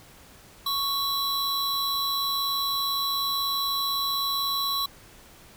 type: tone pair together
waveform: square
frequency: 1109 / 3968 Hz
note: C#6 / B7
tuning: 0 / +7 cents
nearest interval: octave + minor seventh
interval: 2207 cents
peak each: -30 / -27 dBFS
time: 0.66-4.86 s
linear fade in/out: 5 ms
effects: pink hiss -51 dBFS RMS until 5.56 s